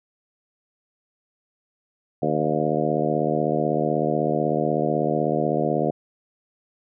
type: harmonic tone with a mistuned harmonic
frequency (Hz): 76.1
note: D#2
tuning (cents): -38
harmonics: 2 / 3 / 4 / 5 / 6 / 7 / 8 / 9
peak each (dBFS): -28 / -28 / -28 / -28 / -28 / -28 / -28 / -28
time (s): 2.22-5.91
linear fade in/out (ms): 5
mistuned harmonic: 9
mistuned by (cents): +46
effects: none